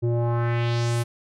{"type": "tone with low-pass filter sweep", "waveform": "square", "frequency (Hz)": 118.2, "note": "A#2", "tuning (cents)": 24, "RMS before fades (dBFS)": -23, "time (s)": [0.02, 1.04], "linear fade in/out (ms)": 20, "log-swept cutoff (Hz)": [360, 12000], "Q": 1.9, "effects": []}